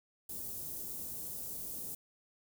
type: band-stop noise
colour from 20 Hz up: white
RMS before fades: -42 dBFS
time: 0.29-1.95 s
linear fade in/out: 5 ms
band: 410 to 9900 Hz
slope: 12 dB/octave
effects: none